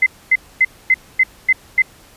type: tone bursts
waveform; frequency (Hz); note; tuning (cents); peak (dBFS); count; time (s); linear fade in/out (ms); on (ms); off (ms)
sine; 2056; C7; -31; -8; 7; 0.02-1.821; 5; 43; 250
effects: pink hiss -46 dBFS RMS until 2.16 s + resampled to 32000 Hz